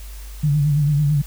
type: tone with vibrato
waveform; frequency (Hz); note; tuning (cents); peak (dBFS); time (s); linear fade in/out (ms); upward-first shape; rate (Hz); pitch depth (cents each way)
sine; 146.83; D3; 0; -14; 0.43-1.22; 10; sine; 9; 68
effects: added 50 Hz sine -32 dBFS peak until 1.26 s + white hiss -44 dBFS RMS until 1.26 s